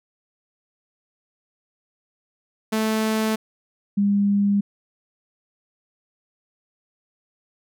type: tone pair in turn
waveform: sawtooth / sine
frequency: 218.9 / 201.7 Hz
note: A3 / G3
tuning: -9 / +50 cents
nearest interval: minor second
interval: 141 cents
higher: first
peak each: -16 dBFS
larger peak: neither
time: 2.72-3.36 / 3.97-4.61 s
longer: neither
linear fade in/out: 10 ms
effects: none